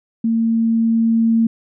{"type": "tone with level ramp", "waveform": "sine", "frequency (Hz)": 227.3, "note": "A#3", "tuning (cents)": -43, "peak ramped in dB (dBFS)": [-14, -11], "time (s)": [0.24, 1.47], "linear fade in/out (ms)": 5, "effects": []}